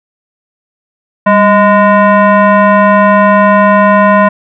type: tone with frequency modulation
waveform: sine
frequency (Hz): 198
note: G3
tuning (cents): +18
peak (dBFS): -3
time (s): 1.26-4.29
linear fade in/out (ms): 10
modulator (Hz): 826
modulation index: 1.5
effects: none